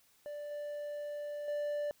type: tone with level steps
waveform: triangle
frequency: 587.3 Hz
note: D5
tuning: in tune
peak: -38 / -36 / -31 dBFS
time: 0.26-1.91 s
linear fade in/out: 0 ms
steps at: 0.51 / 1.48 s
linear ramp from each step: 2 ms
effects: white hiss -68 dBFS RMS until 2 s